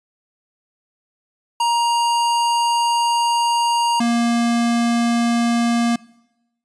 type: tone pair in turn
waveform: square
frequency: 940 / 235 Hz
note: A#5 / A#3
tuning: +14 / +14 cents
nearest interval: 2 octaves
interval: 2400 cents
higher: first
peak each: -16 dBFS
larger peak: neither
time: 1.6-4 / 4-5.96 s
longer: first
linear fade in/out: 5 ms
effects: noise-tail reverb RT60 0.9 s tail -22 dB re dry + resampled to 22050 Hz